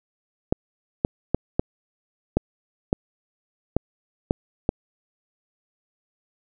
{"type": "clicks", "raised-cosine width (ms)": 2, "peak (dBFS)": -5, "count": 9, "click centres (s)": [0.525, 1.049, 1.346, 1.595, 2.37, 2.929, 3.766, 4.309, 4.691], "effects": []}